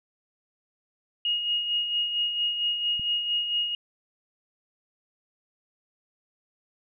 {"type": "tone with tremolo", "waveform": "sine", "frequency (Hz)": 2871, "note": "F7", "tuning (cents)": 47, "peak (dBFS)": -22, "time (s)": [1.25, 3.75], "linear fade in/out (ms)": 2, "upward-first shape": "sine", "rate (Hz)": 4.4, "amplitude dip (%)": 50}
{"type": "click", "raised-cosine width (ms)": 5, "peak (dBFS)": -29, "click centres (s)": 2.996}
{"effects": []}